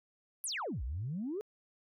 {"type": "exponential two-way sweep", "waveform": "sine", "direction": "down then up", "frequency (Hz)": [11840, 54.8, 442.6], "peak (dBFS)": -34, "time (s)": [0.44, 1.41], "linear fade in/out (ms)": 0, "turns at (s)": 0.83, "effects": ["tanh soft clip ceiling -30 dBFS"]}